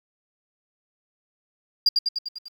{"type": "tone with echo", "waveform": "sine", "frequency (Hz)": 4803, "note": "D8", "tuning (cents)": 38, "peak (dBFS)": -12, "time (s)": [1.86, 1.89], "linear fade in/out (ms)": 5, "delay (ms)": 99, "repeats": 6, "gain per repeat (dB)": -4, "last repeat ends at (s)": 2.484, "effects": ["tanh soft clip ceiling -12 dBFS", "9-bit"]}